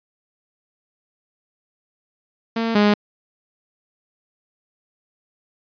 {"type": "tone pair in turn", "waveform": "sawtooth", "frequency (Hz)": [227.8, 207.3], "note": ["A#3", "G#3"], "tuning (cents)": [-40, -3], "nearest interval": "major second", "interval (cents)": 163, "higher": "first", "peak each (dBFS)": [-16, -9], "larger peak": "second", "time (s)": [[2.56, 2.75], [2.75, 2.94]], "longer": "neither", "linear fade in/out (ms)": 5, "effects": ["resampled to 11025 Hz"]}